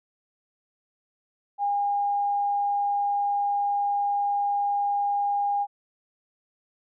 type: tone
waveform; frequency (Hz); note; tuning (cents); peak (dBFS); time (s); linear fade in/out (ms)
sine; 811; G#5; -41; -22; 1.58-5.67; 50
effects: none